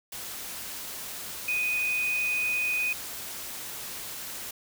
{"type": "tone in noise", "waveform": "sine", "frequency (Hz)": 2489, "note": "D#7", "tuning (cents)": 0, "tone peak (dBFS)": -25, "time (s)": [1.48, 2.93], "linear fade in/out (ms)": 5, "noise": "white", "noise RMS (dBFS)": -38, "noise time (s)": [0.12, 4.51], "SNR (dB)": 10, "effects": []}